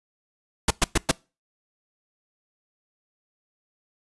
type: noise bursts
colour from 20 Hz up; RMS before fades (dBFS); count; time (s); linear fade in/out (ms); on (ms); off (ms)
pink; -18; 4; 0.68-1.114; 5; 26; 110
effects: noise-tail reverb RT60 0.3 s tail -25 dB re dry + resampled to 24000 Hz